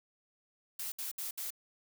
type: noise bursts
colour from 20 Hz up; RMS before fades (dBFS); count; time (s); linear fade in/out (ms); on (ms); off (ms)
blue; -39; 4; 0.79-1.505; 5; 130; 65
effects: none